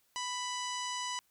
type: harmonic tone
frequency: 991 Hz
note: B5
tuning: 6 cents sharp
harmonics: 1 / 2 / 3 / 4 / 5 / 6 / 7 / 8 / 9 / 10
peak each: -38 / -44 / -42 / -47 / -46 / -44 / -49 / -49 / -57 / -57 dBFS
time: 0.16-1.19 s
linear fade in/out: 0 ms
effects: white hiss -72 dBFS RMS until 1.3 s